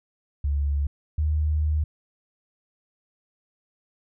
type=tone pair in turn; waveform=sine; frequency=71.3 / 76.37 Hz; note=C#2 / D#2; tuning=+49 / -32 cents; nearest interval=minor second; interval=119 cents; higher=second; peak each=-21 / -20 dBFS; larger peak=second; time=0.44-0.87 / 1.18-1.84 s; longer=second; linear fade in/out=5 ms; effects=none